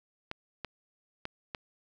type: clicks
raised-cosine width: 0.3 ms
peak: -20 dBFS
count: 4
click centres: 0.314 / 0.647 / 1.254 / 1.548 s
effects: none